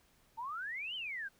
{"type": "exponential two-way sweep", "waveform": "sine", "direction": "up then down", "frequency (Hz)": [877, 3136, 1517], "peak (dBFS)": -38, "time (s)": [0.37, 1.29], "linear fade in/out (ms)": 20, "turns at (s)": 0.95, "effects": ["pink hiss -69 dBFS RMS until 1.39 s"]}